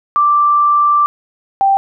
sine tone pair in turn, 1174.7 / 784 Hz, D6 / G5, 0 / 0 cents, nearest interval perfect fifth, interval 700 cents, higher first, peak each -8 dBFS, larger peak neither, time 0.16-1.06 / 1.61-1.77 s, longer first, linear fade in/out 0 ms, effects none

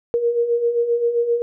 sine beating tone pair, 466.2 / 473.8 Hz, A#4 / A#4, 0 / +28 cents, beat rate 7.6 Hz, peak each -24 / -17 dBFS, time 0.14-1.42 s, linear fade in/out 0 ms, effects none

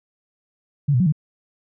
sine tone with pitch steps, 143.5 / 122.9 / 183.4 / 151.6 Hz, D3 / B2 / F#3 / D#3, -40 / -8 / -15 / -45 cents, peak -14 dBFS, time 0.88-1.124 s, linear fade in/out 10 ms, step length 61 ms, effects none

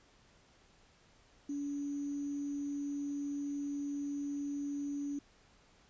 sine tone with sample-and-hold, 285.5 Hz, D4, 49 cents flat, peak -35 dBFS, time 1.49-5.19 s, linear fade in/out 5 ms, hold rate 6300 Hz, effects pink hiss -65 dBFS RMS until 5.89 s + resampled to 16000 Hz

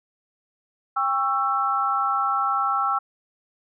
sine chord, C# diminished, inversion second, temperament just, 798.3 / 1108.7 / 1330.5 Hz, G5 / C#6 / E6, +31 / 0 / +16 cents, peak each -26 / -27 / -22 dBFS, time 0.96-2.99 s, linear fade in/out 10 ms, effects none

